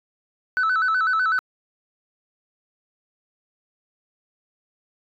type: tone with vibrato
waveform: sine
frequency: 1404 Hz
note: F6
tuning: 9 cents sharp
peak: -16 dBFS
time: 0.57-1.39 s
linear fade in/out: 0 ms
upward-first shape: square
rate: 8 Hz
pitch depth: 120 cents each way
effects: tanh soft clip ceiling -16 dBFS